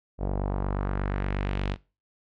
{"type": "tone with low-pass filter sweep", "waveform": "sawtooth", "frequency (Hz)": 48.42, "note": "G1", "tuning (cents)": -21, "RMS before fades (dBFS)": -28, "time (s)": [0.18, 1.77], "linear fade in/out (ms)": 50, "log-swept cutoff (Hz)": [640, 3500], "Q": 1.6, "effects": ["noise-tail reverb RT60 0.3 s tail -21 dB re dry"]}